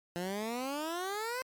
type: exponential sweep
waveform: 15% pulse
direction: up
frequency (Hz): 171 to 523.3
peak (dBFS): -28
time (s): 0.16-1.42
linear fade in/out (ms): 0
effects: MP3 96 kbps